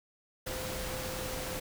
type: tone in noise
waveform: sine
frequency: 515 Hz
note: C5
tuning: 28 cents flat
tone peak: -41 dBFS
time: 0.46-1.6 s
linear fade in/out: 10 ms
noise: pink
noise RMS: -38 dBFS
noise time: 0.46-1.6 s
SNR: -6 dB
effects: none